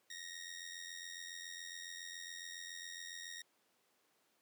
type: tone with amplitude modulation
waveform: 15% pulse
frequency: 1871 Hz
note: A#6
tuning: 6 cents sharp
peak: -37 dBFS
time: 0.1-3.42 s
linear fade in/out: 5 ms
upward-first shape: sine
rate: 87.2 Hz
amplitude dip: 70%
effects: pink hiss -75 dBFS RMS until 4.41 s + high-pass 300 Hz 12 dB/octave